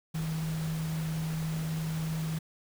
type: tone in noise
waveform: sine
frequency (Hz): 159.4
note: D#3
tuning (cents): +42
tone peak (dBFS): -30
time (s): 0.14-2.39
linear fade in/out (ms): 10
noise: pink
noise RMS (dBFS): -43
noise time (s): 0.14-2.39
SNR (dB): +10
effects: none